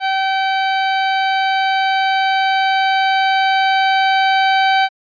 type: tone with level ramp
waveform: sawtooth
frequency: 770 Hz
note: G5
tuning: 31 cents flat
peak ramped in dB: -11 to -7 dBFS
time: 0-4.89 s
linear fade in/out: 50 ms
effects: resampled to 11025 Hz